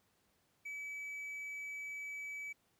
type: tone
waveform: triangle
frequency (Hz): 2291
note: D7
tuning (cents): -44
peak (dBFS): -40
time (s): 0.65-2.53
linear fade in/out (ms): 10
effects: pink hiss -75 dBFS RMS until 2.79 s + high-pass 80 Hz 12 dB/octave